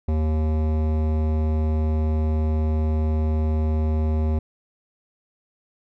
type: tone with hard clipping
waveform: sine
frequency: 77.9 Hz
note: D#2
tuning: 3 cents sharp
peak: -21 dBFS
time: 0.08-4.39 s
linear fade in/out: 5 ms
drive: 16 dB
effects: none